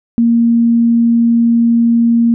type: tone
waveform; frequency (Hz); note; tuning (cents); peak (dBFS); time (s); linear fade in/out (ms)
sine; 233.1; A#3; 0; -7; 0.18-2.34; 0
effects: none